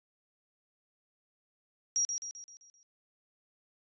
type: tone with echo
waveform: sine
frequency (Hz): 5690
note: F8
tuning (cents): +31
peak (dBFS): -26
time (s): 1.96-2.05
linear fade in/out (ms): 0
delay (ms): 130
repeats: 6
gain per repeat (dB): -6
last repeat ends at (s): 2.83
effects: resampled to 16000 Hz